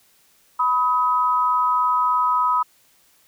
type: tone pair together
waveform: sine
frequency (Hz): 990 / 1266.7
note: B5 / D#6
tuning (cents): +4 / +31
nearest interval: major third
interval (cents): 427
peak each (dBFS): -19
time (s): 0.59-2.63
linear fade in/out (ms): 10
effects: white hiss -58 dBFS RMS until 3.27 s